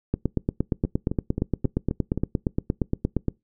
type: two click trains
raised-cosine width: 3 ms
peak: -9 / -13 dBFS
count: 28 / 6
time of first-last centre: 0.14-3.283 / 0.85-2.176 s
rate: 8.59 / 3.77 Hz
effects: noise-tail reverb RT60 0.2 s tail -24 dB re dry